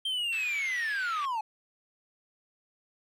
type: linear sweep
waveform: triangle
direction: down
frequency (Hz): 3181 to 836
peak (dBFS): -27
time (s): 0.05-1.41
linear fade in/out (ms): 5
type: band-pass noise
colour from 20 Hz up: white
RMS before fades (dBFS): -43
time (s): 0.32-1.26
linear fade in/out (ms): 10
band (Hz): 1600 to 3200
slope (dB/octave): 24
effects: none

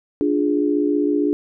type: chord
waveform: sine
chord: D diminished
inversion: none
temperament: equal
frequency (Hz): 293.7 / 349.2 / 415.3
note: D4 / F4 / Ab4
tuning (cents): 0 / 0 / 0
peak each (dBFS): -18 / -23 / -22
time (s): 0.21-1.33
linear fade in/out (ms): 0
effects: none

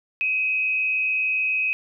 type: tone with frequency modulation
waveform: sine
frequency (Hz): 2535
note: D#7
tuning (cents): +32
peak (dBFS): -20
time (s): 0.21-1.73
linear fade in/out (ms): 0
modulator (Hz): 107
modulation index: 0.55
effects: none

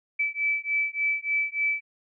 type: beating tone pair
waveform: sine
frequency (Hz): 2308 / 2311.4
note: D7 / D7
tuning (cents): -31 / -28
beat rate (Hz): 3.4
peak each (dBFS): -27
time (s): 0.19-1.81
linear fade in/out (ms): 10
effects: none

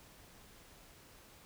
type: silence
effects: pink hiss -59 dBFS RMS until 1.45 s

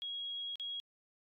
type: tone with dropouts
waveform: sine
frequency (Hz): 3303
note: G#7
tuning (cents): -10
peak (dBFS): -38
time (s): 0.02-0.8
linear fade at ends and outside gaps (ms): 0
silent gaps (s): 0.556-0.598
effects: AAC 48 kbps

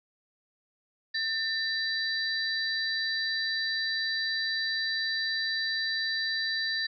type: tone cluster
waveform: sine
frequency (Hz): 1795 / 3952 / 4675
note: A6 / B7 / D8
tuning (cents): +34 / 0 / -9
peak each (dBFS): -30 / -33 / -34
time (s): 1.14-6.87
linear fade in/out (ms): 10
effects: none

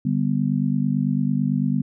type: chord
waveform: sine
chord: G major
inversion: second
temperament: just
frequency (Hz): 147 / 196 / 245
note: D3 / G3 / B3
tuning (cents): +2 / 0 / -14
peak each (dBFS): -23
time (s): 0.05-1.82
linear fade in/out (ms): 5
effects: none

